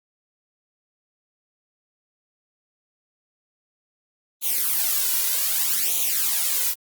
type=noise with flanger; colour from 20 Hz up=blue; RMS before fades=-22 dBFS; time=4.41-6.75 s; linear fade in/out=50 ms; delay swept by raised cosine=0.29 to 2.09 ms; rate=0.64 Hz; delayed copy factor=+0.8; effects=Opus 32 kbps